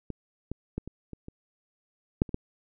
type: clicks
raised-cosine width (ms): 3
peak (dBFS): -21 / -20 / -18 / -26 / -27 / -28 / -8 / -28 / -15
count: 9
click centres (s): 0.103 / 0.516 / 0.78 / 0.876 / 1.133 / 1.284 / 2.219 / 2.292 / 2.344
effects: none